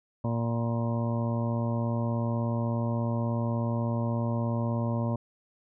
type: harmonic tone with a mistuned harmonic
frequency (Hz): 116.54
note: A#2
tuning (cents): 0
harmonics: 1 / 2 / 3 / 4 / 5 / 6 / 7 / 8 / 9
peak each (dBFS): -28 / -31 / -41 / -43 / -36 / -45 / -48 / -40 / -44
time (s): 0.24-5.16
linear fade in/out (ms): 5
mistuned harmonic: 8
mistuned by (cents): +32
effects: none